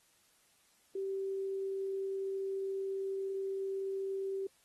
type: tone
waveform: sine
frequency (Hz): 388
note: G4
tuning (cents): -18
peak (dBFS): -34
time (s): 0.95-4.47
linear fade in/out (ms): 5
effects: white hiss -69 dBFS RMS until 4.64 s + AAC 32 kbps